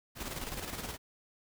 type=noise with tremolo; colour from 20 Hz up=pink; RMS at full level=-38 dBFS; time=0.15-0.98 s; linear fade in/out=50 ms; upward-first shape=square; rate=19 Hz; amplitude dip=50%; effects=none